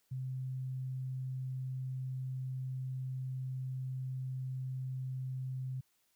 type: tone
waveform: sine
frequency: 130 Hz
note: C3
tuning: 11 cents flat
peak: -36 dBFS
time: 0.11-5.81 s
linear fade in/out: 10 ms
effects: white hiss -75 dBFS RMS until 6.15 s